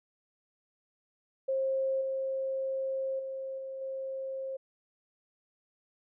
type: tone with level steps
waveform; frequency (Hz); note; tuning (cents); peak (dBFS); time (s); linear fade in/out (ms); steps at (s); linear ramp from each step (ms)
sine; 533; C5; +32; -27 / -30 / -35 / -37 / -34; 1.48-4.57; 10; 2.01 / 3.19 / 3.58 / 3.81; 5
effects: none